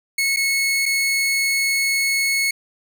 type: tone with dropouts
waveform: sawtooth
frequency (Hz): 2192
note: C#7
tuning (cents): -20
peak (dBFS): -14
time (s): 0.18-2.51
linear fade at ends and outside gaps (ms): 5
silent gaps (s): 0.363-0.369 / 0.857-0.86
effects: none